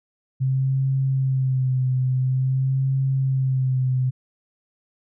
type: tone with vibrato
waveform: sine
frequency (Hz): 131.3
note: C3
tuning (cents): +6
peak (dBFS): -18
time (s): 0.4-4.11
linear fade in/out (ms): 20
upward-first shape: sine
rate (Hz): 0.48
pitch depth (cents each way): 38
effects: none